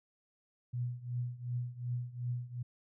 sine tone with tremolo, 122.4 Hz, B2, 15 cents flat, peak -31 dBFS, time 0.73-2.63 s, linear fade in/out 10 ms, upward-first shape triangle, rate 2.7 Hz, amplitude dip 90%, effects none

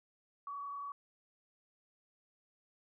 sine tone with frequency modulation, 1133 Hz, C#6, 37 cents sharp, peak -40 dBFS, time 0.47-0.92 s, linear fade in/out 2 ms, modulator 30.9 Hz, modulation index 0.62, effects none

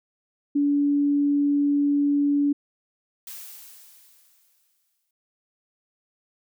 sine tone, 286.8 Hz, D4, 41 cents flat, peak -18 dBFS, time 0.55-2.53 s, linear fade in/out 10 ms
blue noise with exponential decay, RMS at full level -37 dBFS, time 3.27-5.11 s, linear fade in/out 2 ms, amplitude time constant 400 ms
effects none

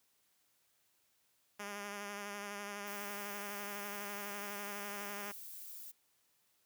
5% pulse tone with vibrato, 203.5 Hz, G#3, 35 cents flat, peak -31 dBFS, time 1.59-5.32 s, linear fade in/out 10 ms, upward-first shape sine, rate 12 Hz, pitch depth 27 cents each way
violet noise, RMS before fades -49 dBFS, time 2.86-5.92 s, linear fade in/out 20 ms
effects white hiss -75 dBFS RMS until 6.65 s + high-pass 60 Hz 12 dB/octave

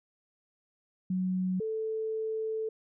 sine tone pair in turn, 185 / 440 Hz, F#3 / A4, 0 / 0 cents, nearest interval octave + minor third, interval 1500 cents, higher second, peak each -27 / -30 dBFS, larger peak first, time 1.1-1.6 / 1.6-2.69 s, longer second, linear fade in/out 5 ms, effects none

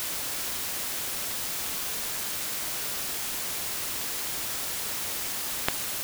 click, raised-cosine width 0.3 ms, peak -4 dBFS, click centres 5.685 s, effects white hiss -32 dBFS RMS until 6.03 s

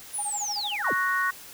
sine linear sweep, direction down, 10430 to 36.09 Hz, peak -28 dBFS, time 0.13-0.94 s, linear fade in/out 20 ms
sine tone with tremolo, 827 Hz, G#5, 8 cents flat, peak -30 dBFS, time 0.18-0.83 s, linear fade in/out 10 ms, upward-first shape sine, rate 13 Hz, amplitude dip 100%
sine chord, F# major, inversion second, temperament equal, 1108.7 / 1480 / 1864.7 Hz, C#6 / F#6 / A#6, 0 / 0 / 0 cents, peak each -27 dBFS, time 0.84-1.31 s, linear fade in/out 10 ms
effects white hiss -45 dBFS RMS until 1.53 s

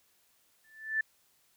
sine tone with exponential growth, 1760 Hz, A6, in tune, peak -24 dBFS, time 0.64-1.01 s, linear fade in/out 5 ms, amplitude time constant 79 ms, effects white hiss -69 dBFS RMS until 1.56 s

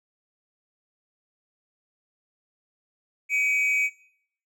triangle tone pair together, 2274 / 2507 Hz, C#7 / D#7, +44 / +12 cents, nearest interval major second, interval 168 cents, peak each -21 / -25 dBFS, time 3.29-3.9 s, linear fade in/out 50 ms, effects noise-tail reverb RT60 0.6 s tail -18 dB re dry

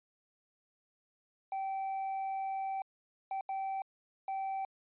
triangle tone bursts at uneven times, 774 Hz, G5, 22 cents flat, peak -32 dBFS, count 4, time 1.52-2.82 / 3.31-3.41 / 3.49-3.82 / 4.28-4.65 s, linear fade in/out 2 ms, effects resampled to 8000 Hz

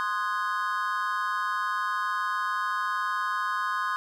triangle chord, Ab dominant seventh, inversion first, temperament equal with one note detuned, 1046.5 / 1239.5 / 1480 / 1661.2 Hz, C6 / Eb6 / Gb6 / Ab6, 0 / -7 / 0 / 0 cents, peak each -28 / -29 / -32 / -33 dBFS, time 0-3.96 s, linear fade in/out 0 ms, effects none

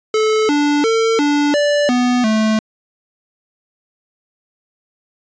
square tone with pitch steps, 434.2 / 292 / 450.5 / 291.2 / 584 / 247.2 / 217.8 Hz, A4 / D4 / A4 / D4 / D5 / B3 / A3, -23 / -10 / +41 / -15 / -10 / +2 / -17 cents, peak -13 dBFS, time 0.14-2.59 s, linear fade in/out 2 ms, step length 350 ms, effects resampled to 16000 Hz

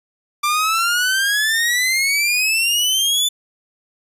sawtooth exponential sweep, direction up, 1174.7 to 3520 Hz, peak -12 dBFS, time 0.43-3.29 s, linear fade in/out 10 ms, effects resampled to 32000 Hz

